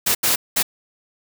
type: noise bursts at uneven times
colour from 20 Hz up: white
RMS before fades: -18 dBFS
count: 3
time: 0.06-0.15 / 0.23-0.36 / 0.56-0.63 s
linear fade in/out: 10 ms
effects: none